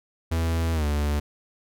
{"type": "tone with pitch glide", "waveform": "45% pulse", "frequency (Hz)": [82.41, 73.42], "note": ["E2", "D2"], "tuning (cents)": [0, 0], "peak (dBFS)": -22, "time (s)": [0.31, 1.2], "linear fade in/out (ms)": 10, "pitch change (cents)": -200, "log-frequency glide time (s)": [0.73, 0.85], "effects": []}